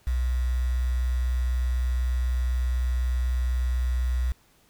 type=tone with quantisation; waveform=sine; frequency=62 Hz; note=B1; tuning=7 cents sharp; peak=-22 dBFS; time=0.07-4.32 s; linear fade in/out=0 ms; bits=7; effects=pink hiss -61 dBFS RMS until 4.69 s